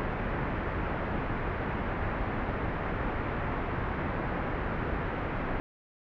pink low-pass noise, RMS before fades -32 dBFS, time 0-5.6 s, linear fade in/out 0 ms, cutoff 2000 Hz, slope 24 dB/octave, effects none

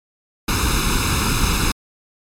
pink noise with comb filter, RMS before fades -18 dBFS, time 0.48-1.72 s, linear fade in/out 5 ms, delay 0.78 ms, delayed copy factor +0.85, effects low-pass 12000 Hz 12 dB/octave + MP3 96 kbps

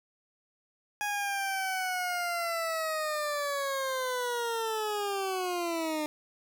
20% pulse linear sweep, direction down, 830.6 to 300 Hz, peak -25 dBFS, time 1.01-6.06 s, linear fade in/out 0 ms, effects none

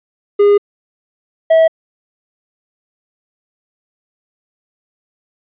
triangle tone pair in turn, 408.3 / 648.1 Hz, G#4 / E5, -29 / -30 cents, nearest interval minor sixth, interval 799 cents, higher second, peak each -4 dBFS, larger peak neither, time 0.39-0.58 / 1.5-1.68 s, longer first, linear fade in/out 10 ms, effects resampled to 8000 Hz

